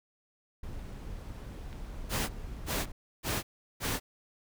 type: noise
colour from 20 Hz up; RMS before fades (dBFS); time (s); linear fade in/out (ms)
brown; -41; 0.63-2.92; 5
type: clicks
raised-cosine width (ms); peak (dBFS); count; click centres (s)
0.3; -32; 2; 1.729 / 2.855
type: noise bursts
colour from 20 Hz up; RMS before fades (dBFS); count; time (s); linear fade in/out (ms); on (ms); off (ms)
pink; -32; 4; 2.09-4; 50; 200; 370
effects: none